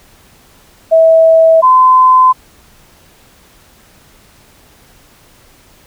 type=tone pair in turn; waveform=sine; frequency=650 / 1024.6 Hz; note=E5 / C6; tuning=-24 / -37 cents; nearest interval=minor sixth; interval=787 cents; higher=second; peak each=-3 dBFS; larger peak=neither; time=0.91-1.62 / 1.62-2.33 s; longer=neither; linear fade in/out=20 ms; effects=pink hiss -45 dBFS RMS until 5.86 s